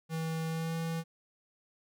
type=tone with pitch glide; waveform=square; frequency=161.7 to 164.34 Hz; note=E3 to E3; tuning=-33 to -5 cents; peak=-33 dBFS; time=0.09-1.04 s; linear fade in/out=50 ms; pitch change=+28 cents; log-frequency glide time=0.48-0.75 s; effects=none